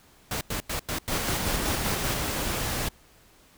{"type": "noise bursts", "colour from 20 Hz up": "pink", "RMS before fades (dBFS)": -30, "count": 10, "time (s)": [0.31, 2.138], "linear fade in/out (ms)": 2, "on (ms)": 100, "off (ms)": 92}
{"type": "noise", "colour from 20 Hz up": "pink", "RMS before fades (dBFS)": -29, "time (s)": [1.11, 2.89], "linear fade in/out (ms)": 10}
{"effects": ["pink hiss -57 dBFS RMS until 3.57 s"]}